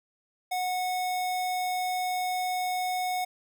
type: tone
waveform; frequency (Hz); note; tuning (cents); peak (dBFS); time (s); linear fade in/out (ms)
square; 733; F#5; -16; -28; 0.51-3.25; 10
effects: none